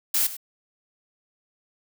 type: noise with echo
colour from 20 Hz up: blue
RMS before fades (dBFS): -22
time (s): 0.14-0.27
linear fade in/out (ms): 5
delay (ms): 98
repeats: 1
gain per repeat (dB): -14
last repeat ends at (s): 0.368
effects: none